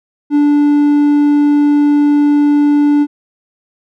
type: tone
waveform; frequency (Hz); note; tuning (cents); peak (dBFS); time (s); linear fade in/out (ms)
triangle; 291.8; D4; -11; -5; 0.3-3.07; 50
effects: none